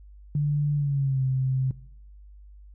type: tone with pitch glide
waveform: sine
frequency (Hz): 146.5 to 131.27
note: D3 to C3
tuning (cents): -4 to +6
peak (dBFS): -21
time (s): 0.35-1.71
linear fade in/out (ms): 2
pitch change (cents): -190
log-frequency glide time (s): 0.75-1.23
effects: noise-tail reverb RT60 0.7 s tail -20 dB re dry + added 50 Hz sine -45 dBFS peak until 2.74 s